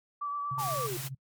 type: tone with vibrato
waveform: sine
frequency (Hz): 1155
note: D6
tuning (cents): -29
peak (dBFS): -31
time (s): 0.21-0.87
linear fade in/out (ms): 10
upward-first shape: sine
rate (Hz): 8.5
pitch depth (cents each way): 17
type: tone with tremolo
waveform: sine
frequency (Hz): 133.8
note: C3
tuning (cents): +39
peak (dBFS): -34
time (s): 0.51-1.15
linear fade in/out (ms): 5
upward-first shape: sine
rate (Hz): 15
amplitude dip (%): 70
type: exponential sweep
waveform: sine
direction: down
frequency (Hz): 920 to 338.5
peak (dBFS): -34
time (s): 0.58-0.97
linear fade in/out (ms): 0
type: noise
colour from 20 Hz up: white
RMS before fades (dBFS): -39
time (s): 0.58-1.09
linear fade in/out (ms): 20
effects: noise-tail reverb RT60 0.1 s tail -24 dB re dry + MP3 96 kbps